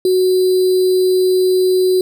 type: tone with sample-and-hold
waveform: sine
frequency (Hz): 370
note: F#4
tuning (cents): 0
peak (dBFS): -10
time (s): 0.05-2.01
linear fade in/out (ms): 2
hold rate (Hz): 4410
effects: none